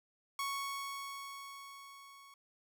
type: tone with level ramp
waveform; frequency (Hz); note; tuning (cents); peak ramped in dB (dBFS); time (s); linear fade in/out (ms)
sawtooth; 1108.7; C#6; 0; -31 to -52; 0.39-2.34; 2
effects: none